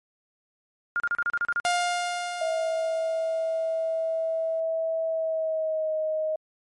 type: tone bursts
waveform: sine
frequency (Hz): 1411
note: F6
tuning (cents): +17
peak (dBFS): -22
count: 9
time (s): 0.96-1.6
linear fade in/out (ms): 0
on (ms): 40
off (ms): 35
type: tone with exponential decay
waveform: sawtooth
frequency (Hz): 706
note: F5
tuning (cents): +19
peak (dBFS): -17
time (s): 1.65-4.6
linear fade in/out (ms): 0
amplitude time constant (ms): 640
type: tone with pitch glide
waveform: sine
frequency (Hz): 650 to 625.7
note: E5 to D#5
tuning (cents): -24 to +10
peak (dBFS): -24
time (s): 2.41-6.36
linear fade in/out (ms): 5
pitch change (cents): -66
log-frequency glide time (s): 5.05-5.94
effects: MP3 48 kbps